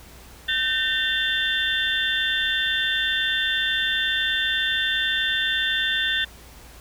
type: tone cluster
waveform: sine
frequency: 1540 / 1812 / 2770 / 3155 / 3538 Hz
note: G6 / A#6 / F7 / G7 / A7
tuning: -31 / -50 / -15 / +10 / +9 cents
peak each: -28 / -25 / -32 / -32 / -24 dBFS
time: 0.48-6.25 s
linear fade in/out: 10 ms
effects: added 60 Hz sine -47 dBFS peak until 6.8 s + pink hiss -47 dBFS RMS until 6.8 s